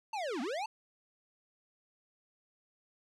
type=linear two-way sweep; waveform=square; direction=down then up; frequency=910 to 220 to 910 Hz; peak=-35 dBFS; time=0.13-0.66 s; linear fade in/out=5 ms; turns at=0.41 s; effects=low-pass 6000 Hz 12 dB/octave